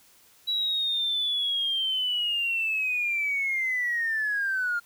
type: linear sweep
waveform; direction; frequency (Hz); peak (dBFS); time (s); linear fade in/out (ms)
triangle; down; 3921 to 1396.9; -21; 0.47-4.8; 20
effects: tanh soft clip ceiling -22 dBFS + white hiss -58 dBFS RMS until 4.85 s